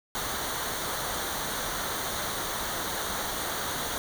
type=noise with comb filter; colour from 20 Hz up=pink; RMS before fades=-32 dBFS; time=0.15-3.98 s; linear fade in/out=0 ms; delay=0.39 ms; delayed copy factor=-0.65; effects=none